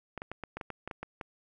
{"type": "clicks", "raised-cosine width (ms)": 0.5, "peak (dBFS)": -23, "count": 11, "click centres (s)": [0.177, 0.219, 0.316, 0.437, 0.57, 0.612, 0.703, 0.876, 0.912, 1.03, 1.212], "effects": []}